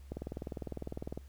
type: click train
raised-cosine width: 2 ms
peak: -25 dBFS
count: 22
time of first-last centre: 0.12-1.175 s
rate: 19.9 Hz
effects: added 68 Hz sine -49 dBFS peak until 1.28 s + pink hiss -66 dBFS RMS until 1.28 s